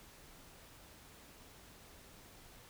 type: silence
effects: pink hiss -58 dBFS RMS until 2.69 s